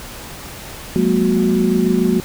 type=tone cluster; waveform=sine; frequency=183.1 / 210.5 / 236.9 / 367.1 Hz; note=F#3 / G#3 / A#3 / F#4; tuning=-18 / +24 / +28 / -14 cents; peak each=-18 dBFS; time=0.96-2.2 s; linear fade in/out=0 ms; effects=pink hiss -33 dBFS RMS until 2.24 s